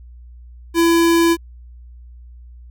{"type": "tone", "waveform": "square", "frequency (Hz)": 335.5, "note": "E4", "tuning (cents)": 31, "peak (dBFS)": -12, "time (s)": [0.74, 1.37], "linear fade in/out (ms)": 50, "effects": ["added 60 Hz sine -37 dBFS peak until 2.7 s"]}